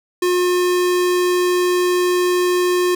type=tone; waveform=square; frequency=358.7 Hz; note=F4; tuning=46 cents sharp; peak=-15 dBFS; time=0.22-2.95 s; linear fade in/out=5 ms; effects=none